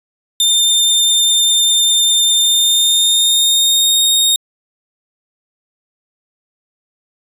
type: tone with pitch glide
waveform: sawtooth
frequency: 3605 to 3711 Hz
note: A7 to A#7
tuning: +41 to -9 cents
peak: -7 dBFS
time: 0.4-4.36 s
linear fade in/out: 2 ms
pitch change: +50 cents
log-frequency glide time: 2.35-4.04 s
effects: resampled to 32000 Hz